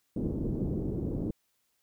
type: low-pass noise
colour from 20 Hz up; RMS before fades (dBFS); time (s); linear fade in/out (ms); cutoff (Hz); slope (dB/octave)
white; -32; 0.16-1.31; 5; 350; 24
effects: white hiss -75 dBFS RMS until 1.82 s